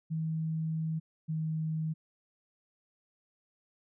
sine tone pair in turn, 159.8 / 158.15 Hz, D#3 / D#3, +47 / +29 cents, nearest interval unison, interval 18 cents, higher first, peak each -30 / -30 dBFS, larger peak neither, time 0.1-1 / 1.28-1.94 s, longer first, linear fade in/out 20 ms, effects none

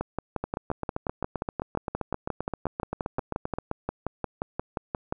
two click trains, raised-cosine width 1 ms, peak -14 / -15 dBFS, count 30 / 25, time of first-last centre 0.01-5.125 / 0.44-3.585 s, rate 5.67 / 7.63 Hz, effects none

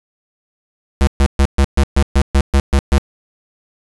square tone bursts, 68.9 Hz, C#2, 10 cents flat, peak -9 dBFS, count 11, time 1.01-2.981 s, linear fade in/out 0 ms, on 61 ms, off 130 ms, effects resampled to 24000 Hz + 8-bit

